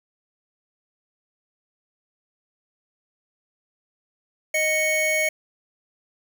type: tone pair together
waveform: square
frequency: 622.3 / 2218 Hz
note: D#5 / C#7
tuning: 0 / 0 cents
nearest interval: octave + minor seventh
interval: 2200 cents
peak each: -25 / -22 dBFS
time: 4.54-5.29 s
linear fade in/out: 5 ms
effects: none